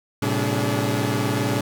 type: tone cluster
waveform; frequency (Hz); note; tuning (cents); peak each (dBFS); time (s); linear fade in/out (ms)
sawtooth; 111.5 / 130.8 / 192.2 / 288.8 / 421.3; A2 / C3 / G3 / D4 / G#4; +23 / 0 / -34 / -29 / +25; -21 / -23 / -26 / -22 / -26; 0.22-1.61; 5
effects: none